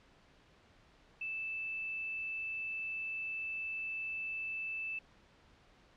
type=tone; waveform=sine; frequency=2637 Hz; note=E7; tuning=in tune; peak=-36 dBFS; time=1.21-4.99 s; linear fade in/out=5 ms; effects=pink hiss -64 dBFS RMS until 5.96 s + low-pass 4000 Hz 12 dB/octave